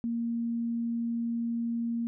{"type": "tone", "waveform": "sine", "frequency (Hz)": 233.1, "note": "A#3", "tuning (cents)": 0, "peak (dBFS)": -28, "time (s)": [0.04, 2.07], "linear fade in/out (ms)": 0, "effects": []}